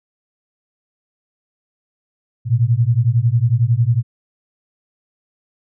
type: beating tone pair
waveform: sine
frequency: 112.5 / 123.5 Hz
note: A2 / B2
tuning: +39 / 0 cents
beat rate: 11 Hz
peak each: -15 dBFS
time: 2.45-4.03 s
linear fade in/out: 50 ms
effects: none